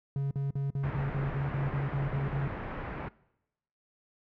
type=tone bursts; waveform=triangle; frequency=138.6 Hz; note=C#3; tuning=in tune; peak=-26 dBFS; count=12; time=0.16-2.477 s; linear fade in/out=2 ms; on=150 ms; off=47 ms
type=low-pass noise; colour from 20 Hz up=pink; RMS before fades=-38 dBFS; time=0.83-3.09 s; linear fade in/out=10 ms; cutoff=2000 Hz; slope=24 dB/octave
effects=noise-tail reverb RT60 0.9 s tail -22 dB re dry